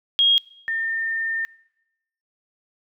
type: tone pair in turn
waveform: sine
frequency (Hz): 3265 / 1810.8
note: G#7 / A6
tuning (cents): -30 / +49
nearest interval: minor seventh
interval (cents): 1021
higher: first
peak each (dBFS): -14 / -22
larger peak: first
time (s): 0.19-0.38 / 0.68-1.45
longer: second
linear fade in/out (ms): 0
effects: noise-tail reverb RT60 0.9 s tail -23 dB re dry